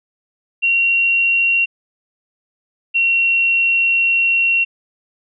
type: tone pair in turn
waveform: sine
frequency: 2747 / 2734 Hz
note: F7 / F7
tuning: -29 / -37 cents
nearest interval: unison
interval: 8 cents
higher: first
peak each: -12 dBFS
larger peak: neither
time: 0.62-1.66 / 2.94-4.65 s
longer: second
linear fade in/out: 20 ms
effects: none